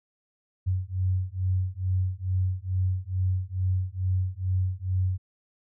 sine beating tone pair, 91.8 / 94.1 Hz, F#2 / F#2, -13 / +30 cents, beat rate 2.3 Hz, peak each -27 dBFS, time 0.66-5.18 s, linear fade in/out 20 ms, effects none

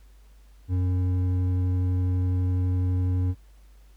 sine tone with hard clipping, 91.2 Hz, F#2, 24 cents flat, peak -23 dBFS, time 0.68-3.35 s, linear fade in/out 50 ms, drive 7 dB, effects added 50 Hz sine -49 dBFS peak until 3.96 s + pink hiss -64 dBFS RMS until 3.96 s

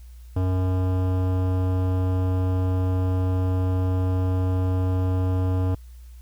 sine tone with hard clipping, 92.5 Hz, F#2, in tune, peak -22 dBFS, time 0.36-5.75 s, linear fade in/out 5 ms, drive 17 dB, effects added 60 Hz sine -40 dBFS peak until 6.21 s + white hiss -60 dBFS RMS until 6.21 s

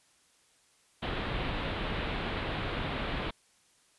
pink low-pass noise, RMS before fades -34 dBFS, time 1.02-3.31 s, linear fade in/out 10 ms, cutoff 3800 Hz, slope 48 dB/octave, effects white hiss -66 dBFS RMS until 3.98 s + resampled to 24000 Hz

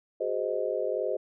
sine chord, Ab dominant seventh, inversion third, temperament just, 373.8 / 415.3 / 519.1 / 623 Hz, Gb4 / Ab4 / C5 / Eb5, +18 / 0 / -14 / +2 cents, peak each -34 / -33 / -31 / -32 dBFS, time 0.2-1.17 s, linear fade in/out 10 ms, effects none

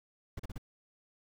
brown noise bursts, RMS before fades -39 dBFS, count 4, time 0.37-0.581 s, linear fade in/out 5 ms, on 25 ms, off 37 ms, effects none

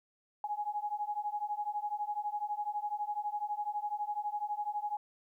sine beating tone pair, 827 / 839 Hz, G#5 / G#5, -8 / +17 cents, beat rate 12 Hz, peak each -37 / -36 dBFS, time 0.44-4.97 s, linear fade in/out 2 ms, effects 12-bit

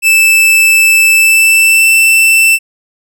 45% pulse tone with pitch glide, 2637 to 2666 Hz, E7 to E7, 0 to +19 cents, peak -4 dBFS, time 0.02-2.59 s, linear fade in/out 50 ms, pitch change +19 cents, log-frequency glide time 1.15-1.85 s, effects none

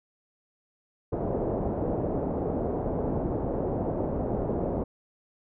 white low-pass noise, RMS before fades -29 dBFS, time 1.12-4.84 s, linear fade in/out 10 ms, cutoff 620 Hz, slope 24 dB/octave, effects none

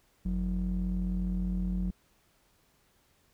triangle ring-modulated tone, 67.4 Hz, C#2, 48 cents flat, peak -23 dBFS, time 0.25-1.91 s, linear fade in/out 10 ms, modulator 115 Hz, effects pink hiss -68 dBFS RMS until 3.33 s

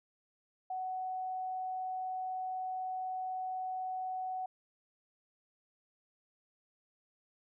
sine tone, 746 Hz, F#5, 14 cents sharp, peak -35 dBFS, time 0.7-4.46 s, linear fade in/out 5 ms, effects none

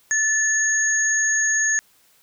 sine tone pair together, 1751 / 6611 Hz, A6 / G#8, -9 / -9 cents, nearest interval octave + major seventh, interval 2300 cents, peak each -20 / -20 dBFS, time 0.11-1.79 s, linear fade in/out 0 ms, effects white hiss -58 dBFS RMS until 2.22 s

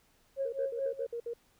sine tone with tremolo, 544 Hz, C#5, 33 cents flat, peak -28 dBFS, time 0.36-1.07 s, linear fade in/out 50 ms, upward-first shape sine, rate 4.6 Hz, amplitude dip 90%
sine tone bursts, 470 Hz, A#4, 14 cents sharp, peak -34 dBFS, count 7, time 0.45-1.336 s, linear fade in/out 5 ms, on 76 ms, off 59 ms
effects tanh soft clip ceiling -23 dBFS + pink hiss -68 dBFS RMS until 1.59 s

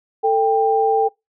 sine tone pair together, 444.6 / 791 Hz, A4 / G5, +18 / +15 cents, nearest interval minor seventh, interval 997 cents, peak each -16 dBFS, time 0.23-1.09 s, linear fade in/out 20 ms, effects noise-tail reverb RT60 0.2 s tail -24 dB re dry

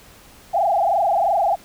sine tone with frequency modulation, 740 Hz, F#5, in tune, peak -15 dBFS, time 0.53-1.56 s, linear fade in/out 20 ms, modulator 22.9 Hz, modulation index 3.6, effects pink hiss -47 dBFS RMS until 1.64 s

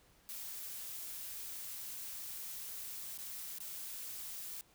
blue noise with dropouts, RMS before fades -45 dBFS, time 0.29-4.61 s, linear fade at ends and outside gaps 0 ms, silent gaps 3.175-3.187 / 3.585-3.604 s, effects pink hiss -67 dBFS RMS until 4.74 s

